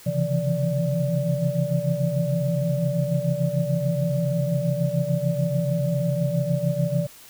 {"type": "tone cluster", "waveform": "sine", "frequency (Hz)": [132.7, 139.8, 164, 170.5, 582], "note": ["C3", "C#3", "E3", "F3", "D5"], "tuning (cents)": [25, 15, -9, -41, -16], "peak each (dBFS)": -27, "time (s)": [0.06, 7.07], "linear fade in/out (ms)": 10, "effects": ["white hiss -47 dBFS RMS until 7.29 s"]}